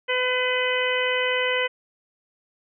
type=harmonic tone; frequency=504 Hz; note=B4; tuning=35 cents sharp; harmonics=1 / 2 / 3 / 4 / 5 / 6; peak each=-25 / -31 / -30 / -26 / -30 / -29 dBFS; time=0.08-1.68 s; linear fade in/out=20 ms; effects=none